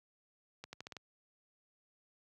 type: accelerating click train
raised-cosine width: 0.2 ms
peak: -28 dBFS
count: 6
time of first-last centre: 0.64-0.967 s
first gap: 90 ms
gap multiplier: 0.84
effects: high-pass 80 Hz 12 dB/octave